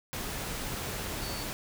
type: tone in noise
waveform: sine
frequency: 4490 Hz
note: C#8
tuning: 21 cents sharp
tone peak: -42 dBFS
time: 1.22-1.43 s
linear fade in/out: 0 ms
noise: pink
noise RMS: -36 dBFS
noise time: 0.13-1.53 s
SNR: -9 dB
effects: none